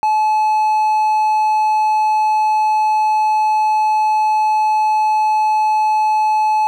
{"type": "tone", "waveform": "triangle", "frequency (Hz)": 860, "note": "A5", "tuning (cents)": -40, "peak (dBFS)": -10, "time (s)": [0.03, 6.67], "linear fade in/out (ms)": 0, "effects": []}